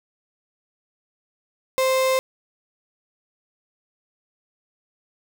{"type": "tone", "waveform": "35% pulse", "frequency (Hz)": 523, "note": "C5", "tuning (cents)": -1, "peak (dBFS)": -16, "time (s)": [1.78, 2.19], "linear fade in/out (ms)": 0, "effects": []}